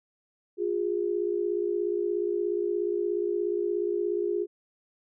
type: tone pair together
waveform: sine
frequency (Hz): 353.1 / 410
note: F4 / G#4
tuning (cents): +19 / -22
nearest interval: minor third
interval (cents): 259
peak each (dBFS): -28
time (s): 0.57-4.47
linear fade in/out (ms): 50
effects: none